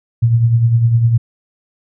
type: tone with tremolo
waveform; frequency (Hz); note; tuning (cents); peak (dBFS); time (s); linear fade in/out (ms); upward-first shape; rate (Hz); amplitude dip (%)
sine; 116.4; A#2; -2; -6; 0.22-1.18; 10; triangle; 9.9; 60
effects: none